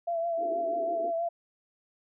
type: tone with vibrato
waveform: sine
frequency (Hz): 674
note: E5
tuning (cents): +38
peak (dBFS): -27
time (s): 0.07-1.29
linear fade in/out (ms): 10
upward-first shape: triangle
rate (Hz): 6.2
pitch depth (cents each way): 42
type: band-pass noise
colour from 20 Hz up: white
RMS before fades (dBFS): -40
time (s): 0.37-1.13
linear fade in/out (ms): 50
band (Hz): 300 to 410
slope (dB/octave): 48
effects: none